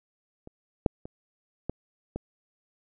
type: clicks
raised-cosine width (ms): 2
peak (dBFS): -30 / -7 / -26 / -16 / -19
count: 5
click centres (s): 0.474 / 0.862 / 1.055 / 1.696 / 2.16
effects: none